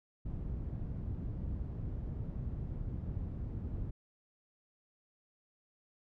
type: low-pass noise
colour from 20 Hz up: white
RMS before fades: -39 dBFS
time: 0.25-3.91 s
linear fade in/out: 10 ms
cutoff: 110 Hz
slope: 12 dB/octave
effects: none